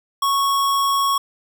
square tone, 1106 Hz, C#6, 4 cents flat, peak -17 dBFS, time 0.22-1.18 s, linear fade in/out 5 ms, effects none

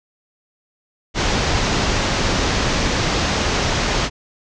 pink low-pass noise, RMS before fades -19 dBFS, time 1.14-4.1 s, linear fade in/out 50 ms, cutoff 6700 Hz, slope 48 dB/octave, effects none

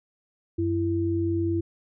sine tone pair together, 93.84 / 334.4 Hz, F#2 / E4, +25 / +25 cents, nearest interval octave + minor seventh, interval 2200 cents, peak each -27 / -24 dBFS, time 0.58-1.61 s, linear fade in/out 10 ms, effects none

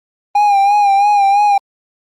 triangle tone with vibrato, 809 Hz, G#5, 46 cents flat, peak -6 dBFS, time 0.35-1.58 s, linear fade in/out 5 ms, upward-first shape sine, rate 3 Hz, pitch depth 50 cents each way, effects Opus 32 kbps

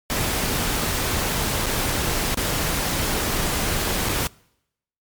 pink noise with dropouts, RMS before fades -23 dBFS, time 0.1-4.27 s, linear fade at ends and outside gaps 0 ms, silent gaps 1.66-1.665 / 2.345-2.373 / 4.088-4.092 s, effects noise-tail reverb RT60 0.8 s tail -25 dB re dry + MP3 96 kbps

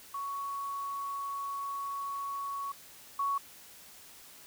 sine tone pair in turn, 1115 / 1115 Hz, C#6 / C#6, +10 / +10 cents, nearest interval unison, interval 0 cents, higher neither, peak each -34 / -28 dBFS, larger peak second, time 0.14-2.72 / 3.19-3.38 s, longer first, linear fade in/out 5 ms, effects white hiss -53 dBFS RMS until 4.46 s

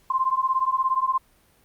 sine beating tone pair, 1040 / 1057 Hz, C6 / C6, -11 / +17 cents, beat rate 17 Hz, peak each -23 dBFS, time 0.1-1.18 s, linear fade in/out 5 ms, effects pink hiss -60 dBFS RMS until 1.64 s + Opus 48 kbps

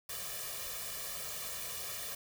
white noise with comb filter, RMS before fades -41 dBFS, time 0.09-2.15 s, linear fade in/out 5 ms, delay 1.7 ms, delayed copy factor +0.8, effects none

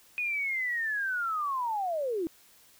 sine linear sweep, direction down, 2489 to 310.1 Hz, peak -28 dBFS, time 0.18-2.27 s, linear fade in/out 0 ms, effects white hiss -59 dBFS RMS until 2.79 s

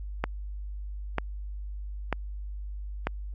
click train, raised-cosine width 0.5 ms, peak -11 dBFS, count 4, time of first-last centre 0.24-3.07 s, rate 1.06 Hz, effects added 50 Hz sine -34 dBFS peak until 3.34 s + AAC 48 kbps

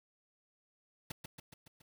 pink noise with echo, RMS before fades -42 dBFS, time 1.1-1.12 s, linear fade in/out 5 ms, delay 140 ms, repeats 5, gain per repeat -4 dB, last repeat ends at 1.82 s, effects none

